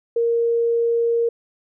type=tone; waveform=sine; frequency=466.2 Hz; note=A#4; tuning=in tune; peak=-16 dBFS; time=0.16-1.29 s; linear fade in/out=5 ms; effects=none